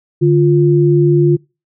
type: tone pair together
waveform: sine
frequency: 146.82 / 349.2 Hz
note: D3 / F4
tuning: 0 / 0 cents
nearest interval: octave + minor third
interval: 1500 cents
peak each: -10 dBFS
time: 0.21-1.37 s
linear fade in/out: 20 ms
effects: noise-tail reverb RT60 0.3 s tail -26 dB re dry